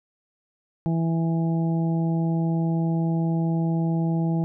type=harmonic tone; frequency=164.81 Hz; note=E3; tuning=in tune; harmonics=1 / 2 / 3 / 4 / 5; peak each=-21 / -29 / -40 / -37 / -37 dBFS; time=0.86-4.44 s; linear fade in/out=0 ms; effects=none